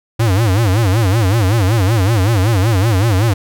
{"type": "tone with vibrato", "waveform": "square", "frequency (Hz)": 103.83, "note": "G#2", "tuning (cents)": 0, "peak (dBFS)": -11, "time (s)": [0.19, 3.34], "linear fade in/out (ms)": 10, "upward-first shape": "sine", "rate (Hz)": 5.3, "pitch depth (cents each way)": 230, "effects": []}